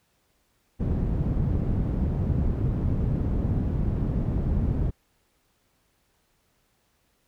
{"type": "low-pass noise", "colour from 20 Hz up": "white", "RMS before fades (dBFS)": -25, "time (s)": [0.79, 4.91], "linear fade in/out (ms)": 20, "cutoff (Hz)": 140, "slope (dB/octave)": 12, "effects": ["pink hiss -69 dBFS RMS until 7.27 s"]}